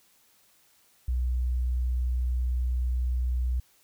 sine tone, 61.9 Hz, B1, 5 cents sharp, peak -24 dBFS, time 1.08-3.6 s, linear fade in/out 5 ms, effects white hiss -63 dBFS RMS until 3.83 s

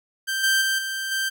sawtooth tone with level steps, 1568 Hz, G6, in tune, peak -20 / -14 / -17 / -23 / -19 dBFS, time 0.27-1.3 s, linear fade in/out 20 ms, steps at 0.43 / 0.61 / 0.78 / 1.11 s, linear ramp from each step 10 ms, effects none

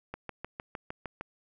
click train, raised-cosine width 0.5 ms, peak -22 dBFS, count 8, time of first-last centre 0.14-1.21 s, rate 6.54 Hz, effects none

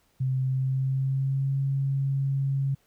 sine tone with pitch glide, 130.81 to 136.84 Hz, C3 to C#3, 0 to -22 cents, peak -23 dBFS, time 0.2-2.75 s, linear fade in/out 10 ms, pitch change +78 cents, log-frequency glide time 0.44-1.57 s, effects pink hiss -67 dBFS RMS until 2.86 s

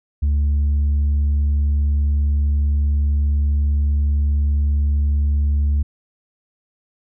sine tone with tanh clipping, 72.4 Hz, D2, 24 cents flat, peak -15 dBFS, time 0.22-5.83 s, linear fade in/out 10 ms, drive 2 dB, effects none

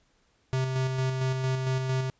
square tone with tremolo, 130.81 Hz, C3, in tune, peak -25 dBFS, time 0.53-2.1 s, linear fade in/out 0 ms, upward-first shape square, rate 4.4 Hz, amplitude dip 35%, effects pink hiss -68 dBFS RMS until 2.19 s + resampled to 16000 Hz

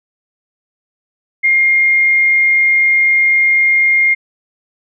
sine tone, 2124 Hz, C7, 25 cents sharp, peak -8 dBFS, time 1.43-4.15 s, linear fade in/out 20 ms, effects none

